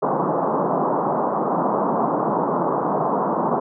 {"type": "band-pass noise", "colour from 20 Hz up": "white", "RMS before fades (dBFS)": -21, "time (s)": [0.02, 3.6], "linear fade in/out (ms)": 10, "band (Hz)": [150, 1100], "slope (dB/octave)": 48, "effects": []}